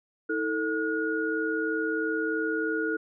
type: tone cluster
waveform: sine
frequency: 320.6 / 443.7 / 1443 Hz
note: E4 / A4 / F#6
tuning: -48 / +14 / -44 cents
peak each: -30 dBFS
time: 0.29-2.97 s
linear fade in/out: 10 ms
effects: none